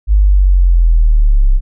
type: linear sweep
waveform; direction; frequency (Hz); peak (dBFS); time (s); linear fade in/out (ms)
sine; down; 51.8 to 32.1; -5; 0.07-1.61; 50
effects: none